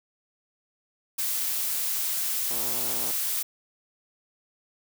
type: noise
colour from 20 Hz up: blue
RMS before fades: -28 dBFS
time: 1.18-3.43 s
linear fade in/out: 10 ms
type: click train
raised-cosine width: 1 ms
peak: -26 dBFS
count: 72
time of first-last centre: 2.51-3.107 s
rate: 119 Hz
effects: high-pass 150 Hz 12 dB/octave